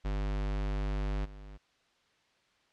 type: tone with level steps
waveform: square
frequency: 49.91 Hz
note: G1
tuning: 32 cents sharp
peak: -31 / -46 dBFS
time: 0.04-1.58 s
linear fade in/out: 20 ms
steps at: 1.24 s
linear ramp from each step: 20 ms
effects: white hiss -69 dBFS RMS until 2.72 s + low-pass 4000 Hz 12 dB/octave